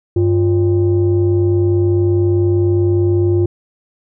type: tone pair together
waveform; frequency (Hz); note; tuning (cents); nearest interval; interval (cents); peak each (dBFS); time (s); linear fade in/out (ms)
sine; 97.99 / 349.2; G2 / F4; 0 / 0; octave + minor seventh; 2200; -12; 0.16-3.46; 5
effects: tanh soft clip ceiling -6 dBFS